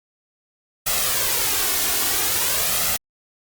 white noise with flanger, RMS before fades -21 dBFS, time 0.86-2.97 s, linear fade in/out 10 ms, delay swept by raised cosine 1.5 to 2.8 ms, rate 0.49 Hz, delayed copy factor +0.55, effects Opus 48 kbps

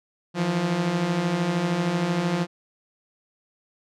sawtooth beating tone pair, 162.3 / 175.3 Hz, E3 / F3, -27 / +7 cents, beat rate 13 Hz, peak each -25 / -19 dBFS, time 0.34-2.47 s, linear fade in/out 50 ms, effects low-pass 6000 Hz 12 dB/octave

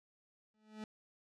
40% pulse tone with exponential growth, 215.2 Hz, A3, 38 cents flat, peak -40 dBFS, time 0.54-0.84 s, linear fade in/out 2 ms, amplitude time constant 65 ms, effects low-pass 6000 Hz 12 dB/octave

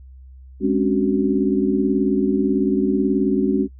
sine tone cluster, 205.6 / 266.4 / 284.7 / 375 Hz, G#3 / C4 / C#4 / F#4, -17 / +31 / +46 / +23 cents, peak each -21 dBFS, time 0.6-3.68 s, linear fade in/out 50 ms, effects noise-tail reverb RT60 0.1 s tail -20 dB re dry + added 65 Hz sine -39 dBFS peak until 3.79 s

